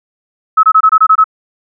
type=tone bursts; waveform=sine; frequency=1290 Hz; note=E6; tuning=38 cents flat; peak=-3 dBFS; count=8; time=0.57-1.242 s; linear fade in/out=10 ms; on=63 ms; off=24 ms; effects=none

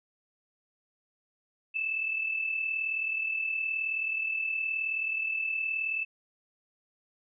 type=tone pair together; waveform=sine; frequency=2596 / 2635 Hz; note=E7 / E7; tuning=-27 / -1 cents; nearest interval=unison; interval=26 cents; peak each=-37 / -29 dBFS; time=1.74-6.05 s; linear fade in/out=20 ms; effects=none

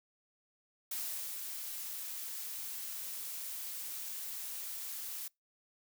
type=noise with ADSR envelope; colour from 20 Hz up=blue; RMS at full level=-38 dBFS; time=0.91-5.28 s; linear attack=5 ms; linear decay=450 ms; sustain=-4 dB; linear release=5 ms; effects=noise-tail reverb RT60 0.2 s tail -26 dB re dry

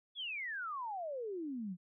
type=exponential sweep; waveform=sine; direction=down; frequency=3482 to 170 Hz; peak=-38 dBFS; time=0.15-1.77 s; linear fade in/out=50 ms; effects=none

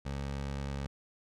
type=tone; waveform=20% pulse; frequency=69.3 Hz; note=C#2; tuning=in tune; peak=-30 dBFS; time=0.05-0.87 s; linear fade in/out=10 ms; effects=low-pass 7000 Hz 12 dB/octave

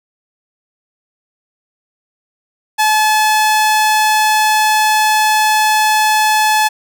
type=tone; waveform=sawtooth; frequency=860 Hz; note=A5; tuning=40 cents flat; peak=-6 dBFS; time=2.78-6.69 s; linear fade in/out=20 ms; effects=none

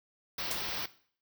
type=band-stop noise; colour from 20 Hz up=white; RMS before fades=-36 dBFS; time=0.38-0.86 s; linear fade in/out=5 ms; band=5800 to 16000 Hz; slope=96 dB/octave
type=noise with exponential decay; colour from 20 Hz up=white; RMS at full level=-33 dBFS; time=0.51-0.68 s; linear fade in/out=0 ms; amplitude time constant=36 ms
effects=noise-tail reverb RT60 0.5 s tail -17 dB re dry

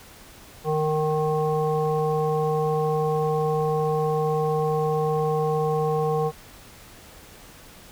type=harmonic tone; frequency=154.4 Hz; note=D#3; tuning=13 cents flat; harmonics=1 / 3 / 5 / 7; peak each=-26 / -23 / -28 / -32 dBFS; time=0.64-6.32 s; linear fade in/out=50 ms; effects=pink hiss -47 dBFS RMS until 7.91 s

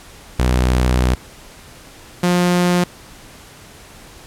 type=tone pair in turn; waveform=sawtooth; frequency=62.4 / 177.41 Hz; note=B1 / F3; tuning=+19 / +28 cents; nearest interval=octave + tritone; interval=1809 cents; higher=second; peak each=-9 dBFS; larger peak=neither; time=0.39-1.15 / 2.23-2.84 s; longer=first; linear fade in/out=5 ms; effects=pink hiss -41 dBFS RMS until 4.26 s + low-pass 12000 Hz 12 dB/octave

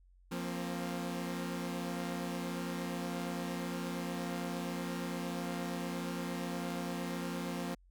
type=chord; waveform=sawtooth; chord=F suspended fourth; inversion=none; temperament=equal with one note detuned; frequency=174.61 / 233.1 / 266.2 Hz; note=F3 / Bb3 / C4; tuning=0 / 0 / +30 cents; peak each=-35 / -38 / -38 dBFS; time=0.31-7.75 s; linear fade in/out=10 ms; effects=added 45 Hz sine -60 dBFS peak until 7.9 s

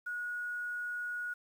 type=tone with quantisation; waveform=sine; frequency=1453 Hz; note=F#6; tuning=32 cents flat; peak=-35 dBFS; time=0.06-1.34 s; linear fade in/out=10 ms; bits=10; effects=none

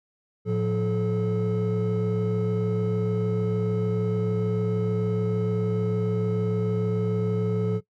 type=tone cluster; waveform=triangle; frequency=111.2 / 177.9 / 431.6 Hz; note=A2 / F3 / A4; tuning=+19 / +32 / -33 cents; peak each=-24 dBFS; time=0.45-7.81 s; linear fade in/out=50 ms; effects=noise-tail reverb RT60 0.1 s tail -19 dB re dry + tanh soft clip ceiling -14 dBFS

